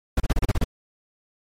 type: noise bursts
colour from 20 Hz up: brown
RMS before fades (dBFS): -19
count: 8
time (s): 0.17-0.642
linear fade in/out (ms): 5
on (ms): 31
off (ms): 32
effects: MP3 64 kbps